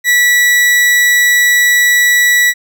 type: tone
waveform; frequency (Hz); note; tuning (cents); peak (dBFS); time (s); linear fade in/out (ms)
40% pulse; 1950; B6; -23; -6; 0.04-2.54; 50
effects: none